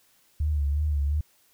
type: tone with vibrato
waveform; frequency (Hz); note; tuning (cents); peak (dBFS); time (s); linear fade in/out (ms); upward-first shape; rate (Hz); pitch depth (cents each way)
sine; 73.42; D2; 0; -22; 0.4-1.21; 5; sine; 2.8; 67
effects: white hiss -63 dBFS RMS until 1.53 s